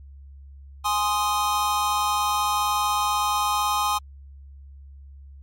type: chord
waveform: square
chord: Ab major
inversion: none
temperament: equal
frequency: 830.6 / 1046.5 / 1244.5 Hz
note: Ab5 / C6 / Eb6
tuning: 0 / 0 / 0 cents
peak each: -26 dBFS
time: 0.84-3.99 s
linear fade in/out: 20 ms
effects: added 69 Hz sine -41 dBFS peak until 5.42 s + MP3 64 kbps

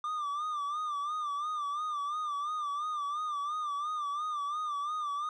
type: tone with vibrato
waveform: triangle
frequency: 1191 Hz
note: D6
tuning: 24 cents sharp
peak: -30 dBFS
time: 0.04-5.29 s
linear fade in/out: 2 ms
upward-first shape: sine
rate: 2.9 Hz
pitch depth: 78 cents each way
effects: resampled to 22050 Hz

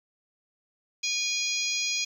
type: harmonic tone with a mistuned harmonic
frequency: 826 Hz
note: G#5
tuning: 10 cents flat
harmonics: 3 / 4 / 5 / 6 / 7 / 8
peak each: -31 / -35 / -35 / -33 / -37 / -32 dBFS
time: 1.03-2.05 s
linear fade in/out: 10 ms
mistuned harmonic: 3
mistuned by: -22 cents
effects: 9-bit

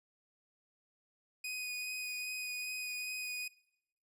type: tone with vibrato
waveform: sawtooth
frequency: 2489 Hz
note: D#7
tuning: in tune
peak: -35 dBFS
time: 1.44-3.48 s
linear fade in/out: 5 ms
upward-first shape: sine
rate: 2.5 Hz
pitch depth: 11 cents each way
effects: noise-tail reverb RT60 0.8 s tail -23 dB re dry + resampled to 32000 Hz

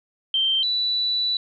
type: tone pair in turn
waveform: sine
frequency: 3136 / 3960 Hz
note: G7 / B7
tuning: 0 / +4 cents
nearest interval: major third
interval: 404 cents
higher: second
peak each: -18 / -20 dBFS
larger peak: first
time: 0.34-0.63 / 0.63-1.37 s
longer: second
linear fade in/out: 2 ms
effects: none

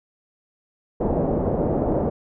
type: low-pass noise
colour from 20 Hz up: white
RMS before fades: -22 dBFS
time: 1-2.1 s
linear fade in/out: 10 ms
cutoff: 610 Hz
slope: 24 dB/octave
effects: none

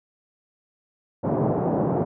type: band-pass noise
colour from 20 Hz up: pink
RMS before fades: -23 dBFS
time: 1.23-2.05 s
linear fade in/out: 20 ms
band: 130 to 790 Hz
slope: 24 dB/octave
effects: none

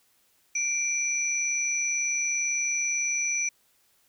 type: tone pair together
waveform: sine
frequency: 2349 / 5919 Hz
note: D7 / F#8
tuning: 0 / 0 cents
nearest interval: octave + major third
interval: 1600 cents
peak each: -28 / -27 dBFS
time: 0.55-3.49 s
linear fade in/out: 5 ms
effects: white hiss -66 dBFS RMS until 4.08 s

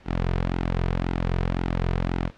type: tone with flanger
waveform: sawtooth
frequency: 43.8 Hz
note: F1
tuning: 6 cents sharp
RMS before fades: -25 dBFS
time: 0.05-2.31 s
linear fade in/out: 50 ms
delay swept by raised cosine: 1.7 to 3.7 ms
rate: 1.9 Hz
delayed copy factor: -0.6
effects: pink hiss -52 dBFS RMS until 2.37 s + low-pass 3000 Hz 12 dB/octave

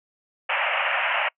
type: band-pass noise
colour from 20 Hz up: white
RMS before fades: -24 dBFS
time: 0.49-1.29 s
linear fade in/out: 10 ms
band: 550 to 2900 Hz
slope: 96 dB/octave
effects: noise-tail reverb RT60 0.1 s tail -26 dB re dry

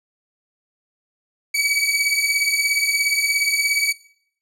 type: beating tone pair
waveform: sawtooth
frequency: 2266 / 2283 Hz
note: C#7 / D7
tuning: +37 / -50 cents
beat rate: 17 Hz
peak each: -17 dBFS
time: 1.54-3.93 s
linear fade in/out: 10 ms
effects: noise-tail reverb RT60 0.6 s tail -19 dB re dry + low-pass 12000 Hz 12 dB/octave

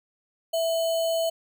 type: tone with sample-and-hold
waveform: sine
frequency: 659.3 Hz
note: E5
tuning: in tune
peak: -22 dBFS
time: 0.53-1.3 s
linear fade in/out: 10 ms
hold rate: 3675 Hz
effects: none

